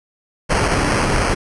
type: noise with sample-and-hold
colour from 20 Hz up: pink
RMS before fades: -17 dBFS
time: 0.49-1.35 s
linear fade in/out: 20 ms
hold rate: 3675 Hz
effects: resampled to 24000 Hz